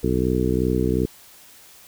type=harmonic tone; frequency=62.7 Hz; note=B1; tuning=27 cents sharp; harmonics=1 / 2 / 3 / 4 / 5 / 6 / 7; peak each=-26 / -26 / -26 / -26 / -26 / -26 / -26 dBFS; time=0.03-1.06 s; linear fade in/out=10 ms; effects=white hiss -48 dBFS RMS until 1.87 s